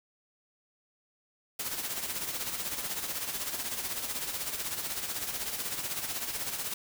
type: noise with tremolo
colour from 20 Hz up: white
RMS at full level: -33 dBFS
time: 1.59-6.74 s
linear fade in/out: 5 ms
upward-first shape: sine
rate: 16 Hz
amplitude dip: 55%
effects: none